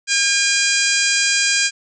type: harmonic tone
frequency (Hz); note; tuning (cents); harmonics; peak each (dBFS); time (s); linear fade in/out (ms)
807; G#5; -50; 2 / 3 / 4 / 5 / 6 / 7 / 8 / 9 / 10; -21 / -21 / -25 / -27 / -21 / -27 / -25 / -23 / -27; 0.07-1.71; 50
effects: none